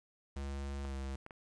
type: tone with pitch glide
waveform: square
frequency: 69.3 to 67.44 Hz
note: C#2 to C#2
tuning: 0 to -47 cents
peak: -39 dBFS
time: 0.36-1.16 s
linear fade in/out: 5 ms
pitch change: -47 cents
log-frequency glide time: 0.84-0.93 s
type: clicks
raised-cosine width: 0.5 ms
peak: -33 dBFS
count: 3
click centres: 0.851 / 1.264 / 1.308 s
effects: resampled to 22050 Hz + 10-bit